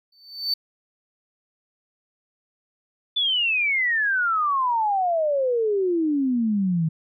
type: tone with exponential growth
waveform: triangle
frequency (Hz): 4536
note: C#8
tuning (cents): +39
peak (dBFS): -17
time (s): 0.12-0.54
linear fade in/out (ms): 5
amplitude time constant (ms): 90
type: exponential sweep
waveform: sine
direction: down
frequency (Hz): 3520 to 155.56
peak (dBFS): -19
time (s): 3.16-6.89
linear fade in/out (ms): 10
effects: none